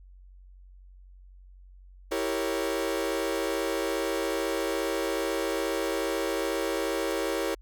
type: chord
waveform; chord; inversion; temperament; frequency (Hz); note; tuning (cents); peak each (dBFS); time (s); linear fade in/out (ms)
40% pulse; E diminished seventh; none; equal; 329.6 / 392 / 466.2 / 554.4; E4 / G4 / Bb4 / Db5; 0 / 0 / 0 / 0; -32; 2.11-7.55; 10
effects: added 46 Hz sine -48 dBFS peak until 7.61 s